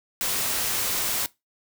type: noise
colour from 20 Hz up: white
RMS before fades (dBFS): -26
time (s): 0.21-1.26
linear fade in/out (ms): 0
effects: noise-tail reverb RT60 0.2 s tail -20 dB re dry